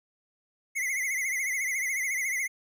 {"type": "tone with vibrato", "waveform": "square", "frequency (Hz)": 2093, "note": "C7", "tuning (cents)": 0, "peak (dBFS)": -28, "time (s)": [0.75, 2.48], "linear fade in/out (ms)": 20, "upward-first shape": "triangle", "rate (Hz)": 14, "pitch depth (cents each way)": 120, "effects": []}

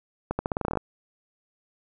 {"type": "accelerating click train", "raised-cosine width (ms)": 1, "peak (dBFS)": -12, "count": 12, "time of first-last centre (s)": [0.31, 0.773], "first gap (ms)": 80, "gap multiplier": 0.86, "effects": []}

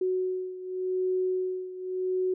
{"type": "beating tone pair", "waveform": "sine", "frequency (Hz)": [370, 370.87], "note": ["F#4", "F#4"], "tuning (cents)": [0, 4], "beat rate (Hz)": 0.87, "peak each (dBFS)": [-28, -32], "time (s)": [0.01, 2.34], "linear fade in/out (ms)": 5, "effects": []}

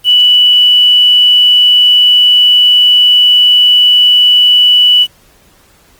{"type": "tone with quantisation", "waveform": "sine", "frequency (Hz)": 2960, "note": "F#7", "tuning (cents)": 0, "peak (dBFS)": -3, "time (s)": [0.04, 5.07], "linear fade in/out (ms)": 50, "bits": 5, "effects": ["pink hiss -46 dBFS RMS until 5.99 s", "Opus 24 kbps"]}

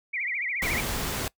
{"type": "tone with vibrato", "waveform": "sine", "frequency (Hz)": 2147, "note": "C7", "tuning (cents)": 44, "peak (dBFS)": -27, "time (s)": [0.13, 0.81], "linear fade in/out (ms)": 10, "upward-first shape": "triangle", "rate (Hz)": 14, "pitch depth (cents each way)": 220}
{"type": "noise", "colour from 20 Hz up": "pink", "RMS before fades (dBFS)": -30, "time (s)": [0.62, 1.28], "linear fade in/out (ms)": 2}
{"effects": ["noise-tail reverb RT60 0.1 s tail -22 dB re dry"]}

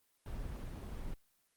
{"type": "noise", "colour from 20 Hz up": "brown", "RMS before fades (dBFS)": -42, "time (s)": [0.26, 1.14], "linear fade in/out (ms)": 2, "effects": ["white hiss -75 dBFS RMS until 1.56 s", "Opus 24 kbps"]}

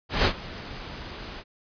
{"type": "noise with ADSR envelope", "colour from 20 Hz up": "pink", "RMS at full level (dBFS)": -19, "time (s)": [0.09, 1.44], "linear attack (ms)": 160, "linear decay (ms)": 77, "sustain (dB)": -19, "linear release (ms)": 53, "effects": ["resampled to 11025 Hz"]}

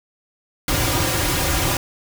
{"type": "noise with comb filter", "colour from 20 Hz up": "pink", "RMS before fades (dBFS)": -20, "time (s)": [0.68, 1.77], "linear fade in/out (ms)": 2, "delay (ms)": 4.6, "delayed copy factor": -0.8, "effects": []}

